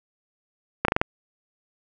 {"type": "slowing click train", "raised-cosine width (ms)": 0.5, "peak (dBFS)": -4, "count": 5, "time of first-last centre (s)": [0.85, 1.015], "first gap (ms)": 33, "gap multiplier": 1.15, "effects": []}